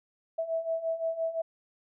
sine beating tone pair, 651 / 656.8 Hz, E5 / E5, -22 / -6 cents, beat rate 5.8 Hz, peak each -34 / -30 dBFS, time 0.38-1.42 s, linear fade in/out 10 ms, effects none

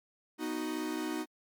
45% pulse chord, B major, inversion none, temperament equal, 246.9 / 311.1 / 370 Hz, B3 / D#4 / F#4, 0 / 0 / 0 cents, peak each -40 / -35 / -40 dBFS, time 0.38-1.26 s, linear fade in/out 50 ms, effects MP3 96 kbps

